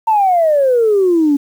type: exponential sweep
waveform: sine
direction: down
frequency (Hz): 911 to 277.2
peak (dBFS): -8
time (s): 0.07-1.37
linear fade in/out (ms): 10
effects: tanh soft clip ceiling -4 dBFS + 7-bit